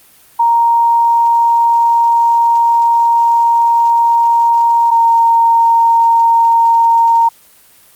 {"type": "tone pair in turn", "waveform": "sine", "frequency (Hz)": [932.3, 923.2], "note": ["A#5", "A#5"], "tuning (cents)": [0, -17], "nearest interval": "unison", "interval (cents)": 17, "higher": "first", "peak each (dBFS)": [-7, -6], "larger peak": "second", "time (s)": [[0.39, 4.91], [4.91, 7.29]], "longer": "first", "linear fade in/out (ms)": 10, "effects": ["white hiss -45 dBFS RMS until 7.95 s", "Opus 32 kbps"]}